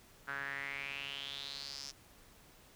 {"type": "tone with band-pass filter sweep", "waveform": "sawtooth", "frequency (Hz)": 139.4, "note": "C#3", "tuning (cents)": 10, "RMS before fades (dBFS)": -43, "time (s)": [0.27, 1.92], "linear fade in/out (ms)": 20, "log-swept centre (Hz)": [1500, 5600], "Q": 6.1, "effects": ["pink hiss -61 dBFS RMS until 2.75 s"]}